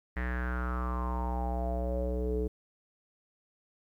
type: tone with low-pass filter sweep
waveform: square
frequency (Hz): 61.74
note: B1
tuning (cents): 0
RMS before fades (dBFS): -32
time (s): 0.16-2.48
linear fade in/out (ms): 10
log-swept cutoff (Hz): 1900 to 400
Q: 6.9
effects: 11-bit